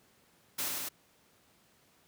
white noise with echo, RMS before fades -34 dBFS, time 0.58-0.69 s, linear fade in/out 10 ms, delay 100 ms, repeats 2, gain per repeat -2 dB, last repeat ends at 0.89 s, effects pink hiss -66 dBFS RMS until 2.07 s + high-pass 100 Hz 12 dB/octave

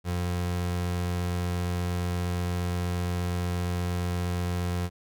30% pulse tone, 88.5 Hz, F2, 23 cents sharp, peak -24 dBFS, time 0.04-4.9 s, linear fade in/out 50 ms, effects none

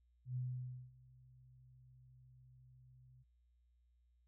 sine tone with ADSR envelope, 126 Hz, B2, 35 cents sharp, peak -37 dBFS, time 0.25-3.24 s, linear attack 110 ms, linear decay 550 ms, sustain -24 dB, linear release 25 ms, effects added 60 Hz sine -70 dBFS peak until 4.27 s

